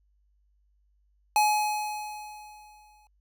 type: tone with exponential decay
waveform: square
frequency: 844 Hz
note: G#5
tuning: 28 cents sharp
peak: -19 dBFS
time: 1.36-3.07 s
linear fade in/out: 1 ms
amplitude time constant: 370 ms
effects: added 50 Hz sine -64 dBFS peak until 3.2 s